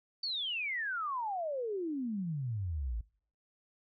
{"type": "exponential sweep", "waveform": "sine", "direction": "down", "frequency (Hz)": [4609, 51.91], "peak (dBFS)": -33, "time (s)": [0.23, 3.01], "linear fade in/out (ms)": 5, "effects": ["noise-tail reverb RT60 0.5 s tail -23 dB re dry"]}